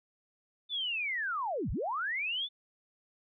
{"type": "linear two-way sweep", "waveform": "sine", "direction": "down then up", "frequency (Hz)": [3569, 30.6, 3569], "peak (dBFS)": -31, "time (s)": [0.69, 2.49], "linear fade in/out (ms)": 50, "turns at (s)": 1.71, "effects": []}